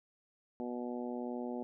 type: harmonic tone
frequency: 122.2 Hz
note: B2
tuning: 18 cents flat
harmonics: 2 / 3 / 4 / 5 / 6 / 7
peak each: -39 / -43 / -45 / -47 / -49 / -50 dBFS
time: 0.6-1.63 s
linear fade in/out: 0 ms
effects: none